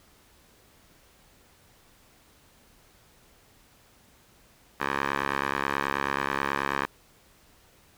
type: tone with band-pass filter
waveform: 10% pulse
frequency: 69.3 Hz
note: C#2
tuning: in tune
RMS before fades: -29 dBFS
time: 4.8-6.86 s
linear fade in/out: 5 ms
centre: 1400 Hz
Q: 1.6
effects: pink hiss -59 dBFS RMS until 7.97 s